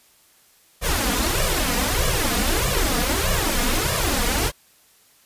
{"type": "noise with flanger", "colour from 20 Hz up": "pink", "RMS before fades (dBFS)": -21, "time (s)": [0.81, 4.52], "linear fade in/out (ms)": 50, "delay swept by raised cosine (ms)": [1.7, 4.2], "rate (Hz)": 1.6, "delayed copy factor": 0.95, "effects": ["white hiss -56 dBFS RMS until 5.25 s", "resampled to 32000 Hz"]}